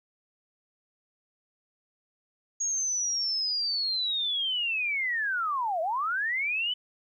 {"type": "linear two-way sweep", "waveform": "sine", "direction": "down then up", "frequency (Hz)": [6645, 622.3, 3037], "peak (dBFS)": -26, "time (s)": [2.6, 6.74], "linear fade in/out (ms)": 10, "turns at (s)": 5.81, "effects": ["11-bit"]}